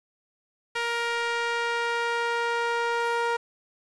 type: tone with band-pass filter sweep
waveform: sawtooth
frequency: 469.5 Hz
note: A#4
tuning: 12 cents sharp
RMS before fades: -27 dBFS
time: 0.75-3.37 s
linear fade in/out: 10 ms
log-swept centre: 2000 to 1100 Hz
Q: 0.97
effects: resampled to 22050 Hz + 8-bit